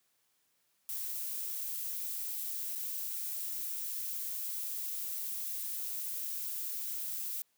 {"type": "noise with dropouts", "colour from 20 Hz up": "violet", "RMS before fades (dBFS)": -38, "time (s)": [0.89, 7.42], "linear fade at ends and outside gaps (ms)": 1, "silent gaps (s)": [2.752, 2.756], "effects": ["white hiss -75 dBFS RMS until 7.57 s", "high-pass 100 Hz 12 dB/octave"]}